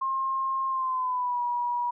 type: tone with pitch glide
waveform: sine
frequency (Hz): 1066 to 966.3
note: C6 to B5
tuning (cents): +32 to -38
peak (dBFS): -25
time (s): 0.01-1.91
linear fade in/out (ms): 10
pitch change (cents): -170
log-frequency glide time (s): 0.68-1.42
effects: none